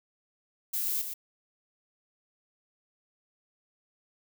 violet noise with echo, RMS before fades -31 dBFS, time 0.73-1.02 s, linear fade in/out 10 ms, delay 120 ms, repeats 1, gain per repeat -6 dB, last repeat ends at 1.14 s, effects none

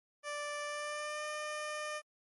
15% pulse tone with pitch glide, 587.3 to 603.8 Hz, D5 to D5, 0 to +48 cents, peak -31 dBFS, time 0.23-2.02 s, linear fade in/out 50 ms, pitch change +48 cents, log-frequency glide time 0.65-1.26 s, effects MP3 48 kbps

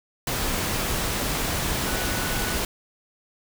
sine tone in noise, 1480 Hz, F#6, in tune, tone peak -35 dBFS, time 1.86-2.58 s, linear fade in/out 2 ms, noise pink, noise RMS -26 dBFS, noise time 0.27-2.65 s, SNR -12 dB, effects none

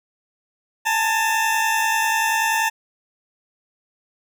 20% pulse tone pair together, 845.7 / 896 Hz, G#5 / A5, +31 / +31 cents, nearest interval minor second, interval 100 cents, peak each -20 / -14 dBFS, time 0.85-2.7 s, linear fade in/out 20 ms, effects none

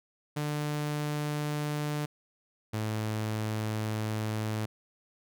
sawtooth tone pair in turn, 148.7 / 108.48 Hz, D3 / A2, +22 / -24 cents, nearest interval perfect fourth, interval 546 cents, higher first, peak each -26 dBFS, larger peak neither, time 0.36-2.06 / 2.73-4.66 s, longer second, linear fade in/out 10 ms, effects none

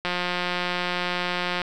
click train, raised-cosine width 0.3 ms, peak -10 dBFS, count 280, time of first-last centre 0.05-1.617 s, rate 178 Hz, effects none

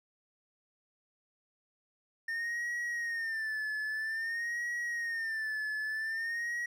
triangle tone with vibrato, 1814 Hz, A#6, 48 cents flat, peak -31 dBFS, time 2.28-6.66 s, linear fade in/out 5 ms, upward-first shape sine, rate 0.51 Hz, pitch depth 89 cents each way, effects none

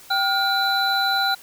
triangle tone cluster, 780 / 1425 / 3988 Hz, G5 / F6 / B7, -9 / +34 / +16 cents, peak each -21 dBFS, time 0.1-1.35 s, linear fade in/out 10 ms, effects white hiss -46 dBFS RMS until 1.42 s

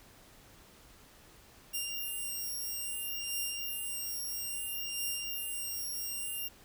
5% pulse beating tone pair, 2794 / 2794.6 Hz, F7 / F7, 0 / 0 cents, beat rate 0.6 Hz, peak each -29 / -29 dBFS, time 1.73-6.49 s, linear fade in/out 20 ms, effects pink hiss -58 dBFS RMS until 6.64 s

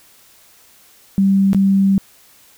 sine tone with dropouts, 195 Hz, G3, 9 cents flat, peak -10 dBFS, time 1.18-1.98 s, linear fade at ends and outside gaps 0 ms, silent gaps 1.532-1.547 s, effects white hiss -49 dBFS RMS until 2.57 s

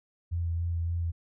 sine tone with vibrato, 84.7 Hz, E2, 48 cents sharp, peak -27 dBFS, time 0.31-1.12 s, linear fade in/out 20 ms, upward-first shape sine, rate 3.5 Hz, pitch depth 19 cents each way, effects none

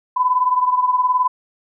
sine beating tone pair, 1000 / 1019 Hz, B5 / C6, +21 / -46 cents, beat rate 19 Hz, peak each -15 / -20 dBFS, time 0.16-1.28 s, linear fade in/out 10 ms, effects none

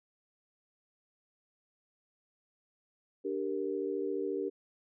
sine chord, G minor, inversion second, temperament equal, 293.7 / 392 / 466.2 Hz, D4 / G4 / Bb4, 0 / 0 / 0 cents, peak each -38 / -34 / -37 dBFS, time 3.24-4.5 s, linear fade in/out 20 ms, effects none

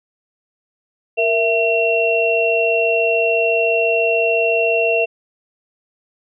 sine tone cluster, 464.1 / 664 / 2727 Hz, A#4 / E5 / F7, -8 / +12 / -42 cents, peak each -18 dBFS, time 1.17-5.06 s, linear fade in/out 20 ms, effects none

